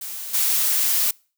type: noise with level steps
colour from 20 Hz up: blue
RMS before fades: -32 / -20 dBFS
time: 0.01-1.11 s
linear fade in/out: 5 ms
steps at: 0.33 s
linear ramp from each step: 20 ms
effects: noise-tail reverb RT60 0.4 s tail -26 dB re dry